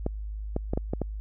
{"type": "clicks", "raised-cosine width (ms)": 2, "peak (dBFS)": -14, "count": 6, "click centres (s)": [0.064, 0.564, 0.735, 0.775, 0.935, 1.017], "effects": ["added 52 Hz sine -32 dBFS peak until 1.2 s"]}